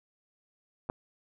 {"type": "clicks", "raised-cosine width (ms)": 1, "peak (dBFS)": [-29, -17], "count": 2, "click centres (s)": [0.891, 0.899], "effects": []}